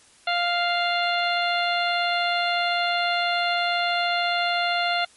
harmonic tone, 698.5 Hz, F5, in tune, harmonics 1 / 2 / 3 / 4 / 5 / 6, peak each -24 / -27 / -29 / -30 / -31 / -32 dBFS, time 0.27-5.05 s, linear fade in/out 5 ms, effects white hiss -54 dBFS RMS until 5.16 s + MP3 48 kbps

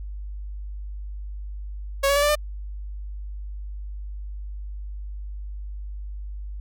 sawtooth tone with pitch steps, 552 / 563.6 / 575.4 / 587.5 / 599.9 Hz, C#5 / C#5 / D5 / D5 / D5, -7 / +29 / -36 / +1 / +37 cents, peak -14 dBFS, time 2.03-2.355 s, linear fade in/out 10 ms, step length 65 ms, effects added 50 Hz sine -31 dBFS peak until 6.6 s

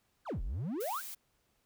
triangle exponential two-way sweep, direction down then up, 1710 to 35.38 to 1710 Hz, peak -32 dBFS, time 0.25-1.02 s, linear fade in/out 50 ms, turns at 0.42 s
blue noise, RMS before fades -44 dBFS, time 0.8-1.15 s, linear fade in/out 10 ms
effects pink hiss -75 dBFS RMS until 1.65 s

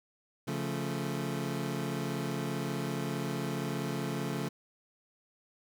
25% pulse chord, Db augmented, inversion none, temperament equal with one note detuned, 139.39 / 174.61 / 220 Hz, Db3 / F3 / A3, +10 / 0 / 0 cents, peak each -32 / -34 / -34 dBFS, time 0.47-4.49 s, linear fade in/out 10 ms, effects none

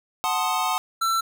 square chord, F# diminished seventh, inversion none, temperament equal, 740 / 880 / 1046.5 / 1244.5 Hz, F#5 / A5 / C6 / Eb6, 0 / 0 / 0 / 0 cents, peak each -28 / -28 / -29 / -28 dBFS, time 0.24-0.78 s, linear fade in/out 0 ms
square tone, 1340 Hz, E6, 28 cents sharp, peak -21 dBFS, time 1.01-1.21 s, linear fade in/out 10 ms
effects none

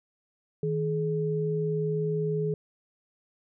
sine tone pair together, 158.4 / 422.9 Hz, D#3 / G#4, +31 / +31 cents, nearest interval octave + perfect fourth, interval 1700 cents, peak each -28 dBFS, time 0.63-2.54 s, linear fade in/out 2 ms, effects none

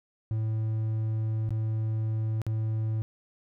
triangle tone with dropouts, 110 Hz, A2, in tune, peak -24 dBFS, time 0.31-3.02 s, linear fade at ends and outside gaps 0 ms, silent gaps 1.492-1.506 / 2.417-2.466 s, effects none

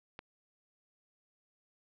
click, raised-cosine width 0.3 ms, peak -27 dBFS, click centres 0.191 s, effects low-pass 4000 Hz 12 dB/octave

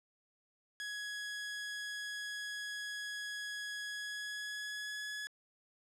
sawtooth tone with pitch glide, 1673 to 1691.5 Hz, G#6 to G#6, +12 to +31 cents, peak -36 dBFS, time 0.8-5.27 s, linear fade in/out 0 ms, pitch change +19 cents, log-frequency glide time 3.84-5.06 s, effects low-pass 9000 Hz 12 dB/octave

